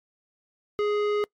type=tone with tanh clipping; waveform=sine; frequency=416.3 Hz; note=G#4; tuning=4 cents sharp; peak=-24 dBFS; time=0.79-1.24 s; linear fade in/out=0 ms; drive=15 dB; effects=noise-tail reverb RT60 0.1 s tail -24 dB re dry + MP3 64 kbps